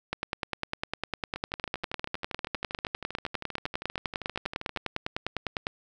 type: two click trains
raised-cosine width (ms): 0.3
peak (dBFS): -20 / -13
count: 44 / 56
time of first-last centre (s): 1.36-4.773 / 0.13-5.669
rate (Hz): 12.6 / 9.93
effects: none